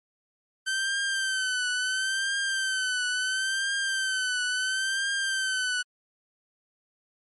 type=tone with vibrato; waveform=sawtooth; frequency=1542 Hz; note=G6; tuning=29 cents flat; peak=-22 dBFS; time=0.66-5.83 s; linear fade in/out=20 ms; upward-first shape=triangle; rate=0.73 Hz; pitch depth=72 cents each way; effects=MP3 48 kbps